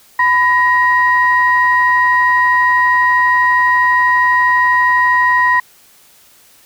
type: tone pair together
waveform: sine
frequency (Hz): 1000 / 1887.7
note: B5 / A#6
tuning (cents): +21 / +21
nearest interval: major seventh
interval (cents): 1100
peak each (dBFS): -11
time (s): 0.19-5.6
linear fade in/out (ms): 5
effects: tanh soft clip ceiling -1 dBFS + white hiss -47 dBFS RMS until 6.65 s